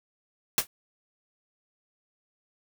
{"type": "noise with exponential decay", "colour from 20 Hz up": "white", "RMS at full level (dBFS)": -18, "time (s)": [0.58, 0.67], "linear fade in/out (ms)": 1, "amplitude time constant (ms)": 18, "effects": []}